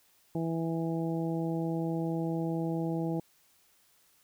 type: harmonic tone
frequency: 164.5 Hz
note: E3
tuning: 3 cents flat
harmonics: 1 / 2 / 3 / 4 / 5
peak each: -32 / -33 / -39 / -42 / -43 dBFS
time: 0.35-3.2 s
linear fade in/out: 2 ms
effects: white hiss -66 dBFS RMS until 4.23 s